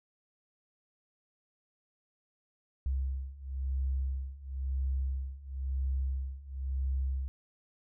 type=beating tone pair; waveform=sine; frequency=66 / 66.98 Hz; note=C2 / C2; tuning=+16 / +41 cents; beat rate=0.98 Hz; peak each=-35 / -33 dBFS; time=2.86-7.28 s; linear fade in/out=0 ms; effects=none